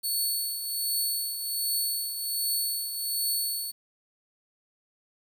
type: tone with tremolo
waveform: 10% pulse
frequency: 4435 Hz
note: C#8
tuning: in tune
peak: -18 dBFS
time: 0.03-3.72 s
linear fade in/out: 20 ms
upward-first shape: triangle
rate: 1.3 Hz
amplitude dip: 60%
effects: 9-bit